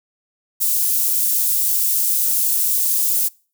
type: high-pass noise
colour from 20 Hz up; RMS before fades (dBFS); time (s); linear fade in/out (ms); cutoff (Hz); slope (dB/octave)
white; -18; 0.6-3.29; 20; 9200; 12
effects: noise-tail reverb RT60 0.4 s tail -25 dB re dry